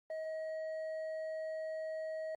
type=tone with hard clipping; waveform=sine; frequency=634 Hz; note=D#5; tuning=32 cents sharp; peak=-39 dBFS; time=0.1-2.35 s; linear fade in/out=2 ms; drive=4 dB; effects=Opus 32 kbps